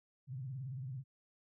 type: tone with vibrato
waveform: sine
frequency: 130.81 Hz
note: C3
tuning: in tune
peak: -40 dBFS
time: 0.27-1.04 s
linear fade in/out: 50 ms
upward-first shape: sine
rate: 18 Hz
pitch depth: 150 cents each way
effects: none